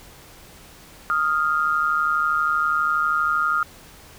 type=tone pair together; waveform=sine; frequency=1244.5 / 1396.9 Hz; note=D#6 / F6; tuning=0 / 0 cents; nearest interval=major second; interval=200 cents; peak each=-21 dBFS; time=1.1-3.63 s; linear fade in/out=0 ms; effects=pink hiss -46 dBFS RMS until 4.18 s